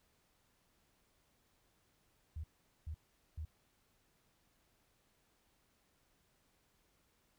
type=tone bursts; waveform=sine; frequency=77.78 Hz; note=D#2; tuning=in tune; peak=-40 dBFS; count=3; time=2.36-3.451 s; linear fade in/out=5 ms; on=77 ms; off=430 ms; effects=pink hiss -75 dBFS RMS until 7.38 s